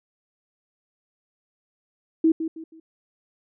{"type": "tone with echo", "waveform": "sine", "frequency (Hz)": 322.7, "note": "E4", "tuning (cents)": -37, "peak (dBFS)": -14, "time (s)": [2.24, 2.32], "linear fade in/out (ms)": 5, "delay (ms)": 160, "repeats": 3, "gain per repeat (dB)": -10, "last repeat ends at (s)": 2.8, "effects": []}